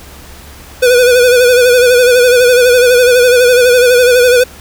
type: tone with vibrato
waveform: square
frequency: 493.9 Hz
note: B4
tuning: in tune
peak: -5 dBFS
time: 0.82-4.44 s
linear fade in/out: 10 ms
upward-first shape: sine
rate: 12 Hz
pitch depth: 53 cents each way
effects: added 70 Hz sine -35 dBFS peak until 4.6 s + pink hiss -35 dBFS RMS until 4.6 s